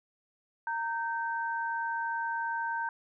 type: tone pair together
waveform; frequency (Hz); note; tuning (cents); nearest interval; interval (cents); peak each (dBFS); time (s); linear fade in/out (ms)
sine; 922.7 / 1553; A#5 / G6; -18 / -17; major sixth; 901; -32 / -34; 0.67-2.89; 2
effects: none